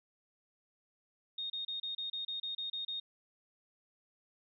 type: tone bursts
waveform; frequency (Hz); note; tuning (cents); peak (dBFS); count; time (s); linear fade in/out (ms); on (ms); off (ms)
sine; 3700; A#7; -14; -36; 11; 1.38-3; 5; 120; 30
effects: none